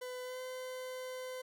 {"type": "tone with pitch glide", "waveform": "40% pulse", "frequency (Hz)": [502, 511.4], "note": ["B4", "C5"], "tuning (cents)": [28, -40], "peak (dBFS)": -40, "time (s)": [0.01, 1.42], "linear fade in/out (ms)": 10, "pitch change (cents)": 32, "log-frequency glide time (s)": [0.23, 0.4], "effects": []}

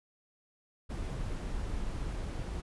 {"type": "noise", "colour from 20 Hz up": "brown", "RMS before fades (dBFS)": -36, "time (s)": [0.89, 2.62], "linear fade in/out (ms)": 20, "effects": ["resampled to 24000 Hz"]}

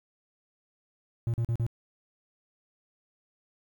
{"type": "tone bursts", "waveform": "triangle", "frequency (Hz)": 116.54, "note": "A#2", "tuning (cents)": 0, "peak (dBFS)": -23, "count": 4, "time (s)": [1.27, 1.665], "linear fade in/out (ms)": 0, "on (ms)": 68, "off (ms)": 41, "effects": ["10-bit"]}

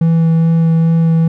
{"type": "tone with vibrato", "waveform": "triangle", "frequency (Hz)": 164.2, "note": "E3", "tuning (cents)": -6, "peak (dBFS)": -6, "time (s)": [0.01, 1.28], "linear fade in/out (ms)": 5, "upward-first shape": "sine", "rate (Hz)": 2.4, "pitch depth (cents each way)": 9, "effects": []}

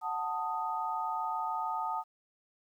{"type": "chord", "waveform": "sine", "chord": "D# diminished", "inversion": "first", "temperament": "equal with one note detuned", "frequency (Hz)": [740, 887.1, 1244.5], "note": ["F#5", "A5", "D#6"], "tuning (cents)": [0, 14, 0], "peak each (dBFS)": [-38, -34, -36], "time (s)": [0.01, 2.04], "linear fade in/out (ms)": 50, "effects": ["11-bit"]}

